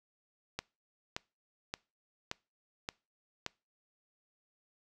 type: click train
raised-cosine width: 0.2 ms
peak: -18 dBFS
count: 6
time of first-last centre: 0.59-3.464 s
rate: 1.74 Hz
effects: noise-tail reverb RT60 0.3 s tail -24 dB re dry